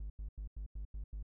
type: tone bursts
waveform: triangle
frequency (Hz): 51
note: G#1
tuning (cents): -31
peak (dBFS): -37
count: 7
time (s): 0-1.228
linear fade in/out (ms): 5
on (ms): 100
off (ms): 88
effects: tanh soft clip ceiling -33 dBFS